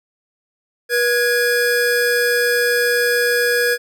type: tone pair together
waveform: square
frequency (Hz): 483.4 / 1661.2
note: B4 / G#6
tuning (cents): -37 / 0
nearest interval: octave + major sixth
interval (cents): 2137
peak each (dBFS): -18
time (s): 0.89-3.78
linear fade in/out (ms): 50
effects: none